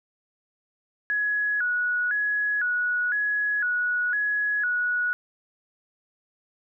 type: tone with vibrato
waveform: sine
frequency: 1568 Hz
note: G6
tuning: in tune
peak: -22 dBFS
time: 1.1-5.13 s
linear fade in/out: 0 ms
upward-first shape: square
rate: 0.99 Hz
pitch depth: 120 cents each way
effects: none